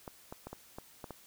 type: clicks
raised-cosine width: 1 ms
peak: -28 dBFS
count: 7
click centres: 0.078 / 0.325 / 0.47 / 0.53 / 0.785 / 1.042 / 1.107 s
effects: white hiss -59 dBFS RMS until 1.26 s